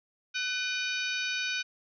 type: harmonic tone with a mistuned harmonic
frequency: 752 Hz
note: F#5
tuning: 28 cents sharp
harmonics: 2 / 3 / 4 / 5 / 6 / 7 / 8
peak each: -34 / -34 / -39 / -37 / -40 / -45 / -43 dBFS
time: 0.34-1.63 s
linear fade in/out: 20 ms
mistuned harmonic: 3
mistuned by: +130 cents
effects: none